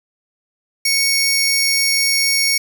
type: tone pair together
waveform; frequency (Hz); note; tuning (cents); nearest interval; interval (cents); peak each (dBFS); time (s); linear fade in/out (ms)
sawtooth; 2217 / 5566; C#7 / F8; 0 / -7; octave + major third; 1593; -14; 0.85-2.58; 5
effects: none